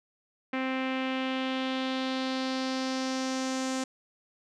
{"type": "tone with low-pass filter sweep", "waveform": "sawtooth", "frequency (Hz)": 261.6, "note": "C4", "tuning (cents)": 0, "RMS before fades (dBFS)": -31, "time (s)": [0.53, 3.84], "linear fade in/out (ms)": 5, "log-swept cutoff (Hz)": [2300, 7200], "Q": 2.5, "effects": []}